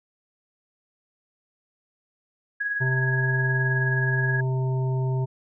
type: tone with tremolo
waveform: sine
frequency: 1661.2 Hz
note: G#6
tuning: in tune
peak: -22 dBFS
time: 2.6-4.41 s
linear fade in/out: 10 ms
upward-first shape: triangle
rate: 19 Hz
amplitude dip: 55%
type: harmonic tone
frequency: 130 Hz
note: C3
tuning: 11 cents flat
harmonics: 1 / 3 / 5 / 7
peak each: -22 / -33 / -40 / -38 dBFS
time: 2.8-5.26 s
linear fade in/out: 20 ms
effects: none